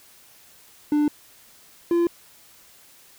triangle tone pair in turn, 296.6 / 342.5 Hz, D4 / F4, +17 / -34 cents, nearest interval major second, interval 249 cents, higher second, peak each -15 dBFS, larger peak neither, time 0.92-1.08 / 1.91-2.07 s, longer neither, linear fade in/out 2 ms, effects white hiss -52 dBFS RMS until 3.18 s

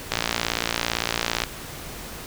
click train, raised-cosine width 0.2 ms, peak -4 dBFS, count 77, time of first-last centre 0.12-1.437 s, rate 57.7 Hz, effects pink hiss -37 dBFS RMS until 2.26 s

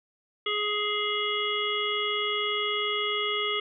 harmonic tone with a mistuned harmonic, 418.2 Hz, G#4, 12 cents sharp, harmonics 1 / 3 / 5 / 7 / 8, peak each -32 / -32 / -32 / -32 / -32 dBFS, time 0.46-3.6 s, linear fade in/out 5 ms, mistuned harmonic 7, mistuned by -24 cents, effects none

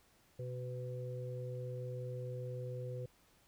harmonic tone, 125.1 Hz, B2, 23 cents sharp, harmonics 1 / 3 / 4, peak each -41 / -51 / -45 dBFS, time 0.39-3.06 s, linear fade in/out 5 ms, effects pink hiss -69 dBFS RMS until 3.47 s

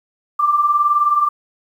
sine beating tone pair, 1163 / 1182 Hz, D6 / D6, -17 / +11 cents, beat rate 19 Hz, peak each -20 / -13 dBFS, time 0.39-1.29 s, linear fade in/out 10 ms, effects 8-bit

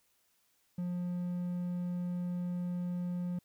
triangle tone, 177.3 Hz, F3, 26 cents sharp, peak -31 dBFS, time 0.78-3.39 s, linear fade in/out 5 ms, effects white hiss -73 dBFS RMS until 3.44 s

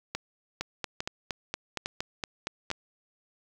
two click trains, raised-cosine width 0.2 ms, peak -14 / -14 dBFS, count 4 / 10, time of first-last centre 0.15-2.714 / 0.61-2.703 s, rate 1.17 / 4.3 Hz, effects 8-bit

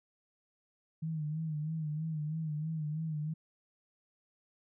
sine tone with vibrato, 155.56 Hz, D#3, in tune, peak -33 dBFS, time 1.02-3.34 s, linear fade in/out 10 ms, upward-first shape sine, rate 3.1 Hz, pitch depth 67 cents each way, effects none

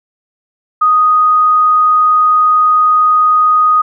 sine tone, 1244.5 Hz, D#6, in tune, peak -6 dBFS, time 0.81-3.82 s, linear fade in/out 10 ms, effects none

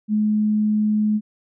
sine tone, 212.5 Hz, G#3, 40 cents sharp, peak -16 dBFS, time 0.08-1.21 s, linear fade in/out 50 ms, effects none

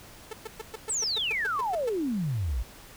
sawtooth tone bursts, 440 Hz, A4, in tune, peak -30 dBFS, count 12, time 0.31-1.894 s, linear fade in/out 5 ms, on 22 ms, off 120 ms
sine exponential sweep, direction down, 8490 to 52 Hz, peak -26 dBFS, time 0.89-2.63 s, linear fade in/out 10 ms
effects pink hiss -49 dBFS RMS until 2.96 s

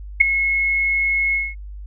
sine tone with ADSR envelope, 2176 Hz, C#7, 33 cents flat, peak -3 dBFS, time 0.2-1.55 s, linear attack 12 ms, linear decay 5 ms, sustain -13 dB, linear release 210 ms, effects added 50 Hz sine -31 dBFS peak until 1.86 s

